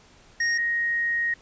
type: tone pair in turn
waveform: square / sine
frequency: 1864.7 / 1873.3 Hz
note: A#6 / A#6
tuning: 0 / +8 cents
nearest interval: unison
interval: 8 cents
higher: second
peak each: -22 dBFS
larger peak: neither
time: 0.4-0.58 / 0.58-1.34 s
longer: second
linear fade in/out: 5 ms
effects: pink hiss -54 dBFS RMS until 1.41 s + resampled to 16000 Hz